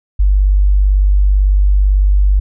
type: tone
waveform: sine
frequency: 49 Hz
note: G1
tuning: in tune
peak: -7 dBFS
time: 0.19-2.4 s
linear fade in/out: 10 ms
effects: none